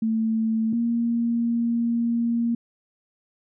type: tone pair in turn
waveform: sine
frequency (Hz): 222.6 / 233.9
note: A3 / A#3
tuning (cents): +20 / +6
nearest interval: minor second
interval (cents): 86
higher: second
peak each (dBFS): -20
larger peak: neither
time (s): 0.02-0.73 / 0.73-2.55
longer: second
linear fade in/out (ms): 5
effects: none